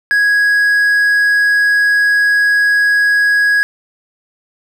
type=tone; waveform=triangle; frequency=1660 Hz; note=G#6; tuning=1 cent flat; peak=-7 dBFS; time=0.11-3.63 s; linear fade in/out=0 ms; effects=none